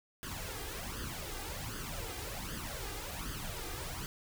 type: noise with flanger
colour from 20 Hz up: pink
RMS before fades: -41 dBFS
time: 0.23-4.06 s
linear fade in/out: 0 ms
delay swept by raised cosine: 0.62 to 2.52 ms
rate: 1.3 Hz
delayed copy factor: +0.7
effects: none